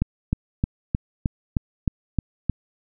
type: click train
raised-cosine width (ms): 5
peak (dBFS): -8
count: 9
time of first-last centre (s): 0.02-2.497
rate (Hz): 3.23
effects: none